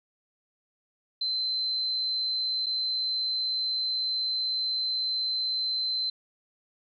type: tone with dropouts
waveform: sine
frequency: 4079 Hz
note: C8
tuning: 45 cents flat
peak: -26 dBFS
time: 1.21-6.1 s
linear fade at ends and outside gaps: 5 ms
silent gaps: 2.661-2.665 s
effects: none